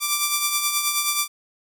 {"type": "tone with tremolo", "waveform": "5% pulse", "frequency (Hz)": 1174.7, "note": "D6", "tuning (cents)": 0, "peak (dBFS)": -6, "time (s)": [0, 1.28], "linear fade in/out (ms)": 50, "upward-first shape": "triangle", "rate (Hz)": 9.4, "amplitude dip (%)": 55, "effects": []}